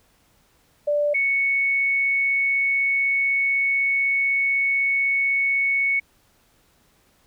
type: tone pair in turn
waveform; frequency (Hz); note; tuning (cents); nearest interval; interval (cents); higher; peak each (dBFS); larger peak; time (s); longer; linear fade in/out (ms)
sine; 587 / 2216; D5 / C#7; -1 / -1; octave + major seventh; 2300; second; -18; neither; 0.87-1.14 / 1.14-6; second; 10
effects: pink hiss -61 dBFS RMS until 7.26 s